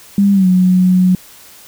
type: tone with pitch glide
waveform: sine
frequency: 200 to 183.4 Hz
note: G3 to F#3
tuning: +35 to -15 cents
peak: -7 dBFS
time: 0.18-1.15 s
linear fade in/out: 2 ms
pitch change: -150 cents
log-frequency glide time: 0.33-0.47 s
effects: white hiss -40 dBFS RMS until 1.67 s